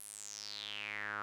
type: tone with band-pass filter sweep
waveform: sawtooth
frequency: 104 Hz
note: G#2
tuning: 3 cents sharp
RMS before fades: -44 dBFS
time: 0-1.22 s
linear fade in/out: 0 ms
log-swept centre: 11000 to 1300 Hz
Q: 6.1
effects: none